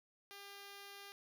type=tone; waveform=5% pulse; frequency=400.2 Hz; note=G4; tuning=36 cents sharp; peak=-40 dBFS; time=0.31-1.12 s; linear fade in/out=0 ms; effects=none